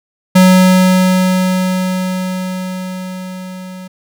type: tone with level ramp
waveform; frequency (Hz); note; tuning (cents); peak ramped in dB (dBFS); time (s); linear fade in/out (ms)
square; 185; F#3; 0; -4 to -28; 0.35-3.88; 10
effects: none